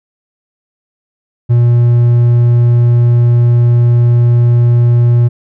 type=tone; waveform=triangle; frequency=119.7 Hz; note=A#2; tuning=46 cents sharp; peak=-3 dBFS; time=1.49-5.29 s; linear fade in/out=20 ms; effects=none